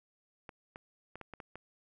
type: clicks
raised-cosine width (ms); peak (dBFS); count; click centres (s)
0.5; -30; 7; 0.492 / 0.759 / 1.156 / 1.213 / 1.337 / 1.402 / 1.556
effects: none